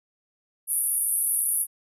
pink band-pass noise, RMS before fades -25 dBFS, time 0.67-1.67 s, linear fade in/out 50 ms, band 9600 to 12000 Hz, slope 96 dB/octave, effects none

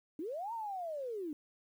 sine linear two-way sweep, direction up then down, 283.8 to 943 to 283.8 Hz, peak -37 dBFS, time 0.19-1.33 s, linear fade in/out 2 ms, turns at 0.53 s, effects 11-bit

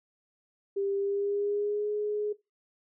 sine tone with pitch glide, 396.6 to 418.7 Hz, G4 to G#4, +20 to +14 cents, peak -27 dBFS, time 0.76-2.33 s, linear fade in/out 10 ms, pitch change +94 cents, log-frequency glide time 0.96-1.89 s, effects noise-tail reverb RT60 0.2 s tail -18 dB re dry

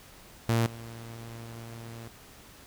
sawtooth tone with level steps, 115.3 Hz, A#2, 19 cents flat, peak -19 / -37 dBFS, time 0.49-2.08 s, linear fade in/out 0 ms, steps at 0.66 s, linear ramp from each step 2 ms, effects pink hiss -52 dBFS RMS until 2.66 s

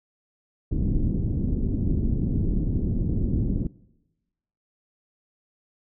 pink low-pass noise, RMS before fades -24 dBFS, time 0.71-3.67 s, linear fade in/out 5 ms, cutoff 300 Hz, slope 24 dB/octave, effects noise-tail reverb RT60 1.0 s tail -21 dB re dry

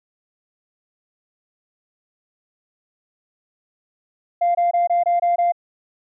sine tone bursts, 696 Hz, F5, 6 cents flat, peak -13 dBFS, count 7, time 4.41-5.522 s, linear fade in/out 10 ms, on 140 ms, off 22 ms, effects tanh soft clip ceiling -12 dBFS

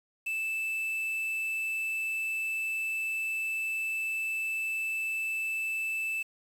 triangle tone with quantisation, 2637 Hz, E7, in tune, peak -28 dBFS, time 0.26-6.23 s, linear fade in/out 10 ms, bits 8, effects none

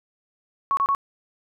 sine tone bursts, 1108.7 Hz, C#6, in tune, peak -18 dBFS, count 3, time 0.71-0.949 s, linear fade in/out 0 ms, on 61 ms, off 28 ms, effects none

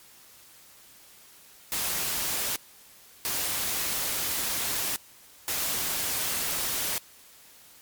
white noise bursts at uneven times, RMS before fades -29 dBFS, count 3, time 1.72-2.56 / 3.25-4.96 / 5.48-6.98 s, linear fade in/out 0 ms, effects white hiss -53 dBFS RMS until 7.81 s + MP3 96 kbps

